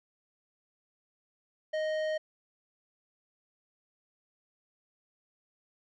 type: tone with tanh clipping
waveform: sine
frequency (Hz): 622.3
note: D#5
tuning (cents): 0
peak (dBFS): -31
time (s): 1.73-2.18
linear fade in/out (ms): 10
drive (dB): 13
effects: none